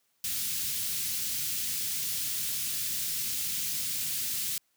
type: band-stop noise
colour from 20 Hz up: white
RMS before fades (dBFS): -32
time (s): 0.24-4.58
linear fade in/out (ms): 2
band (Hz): 170 to 2900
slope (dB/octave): 12
effects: white hiss -73 dBFS RMS until 4.76 s + high-pass 80 Hz 12 dB/octave